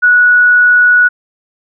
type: tone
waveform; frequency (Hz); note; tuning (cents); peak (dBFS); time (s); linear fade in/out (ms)
sine; 1467; F#6; -15; -4; 0.02-1.09; 20
effects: none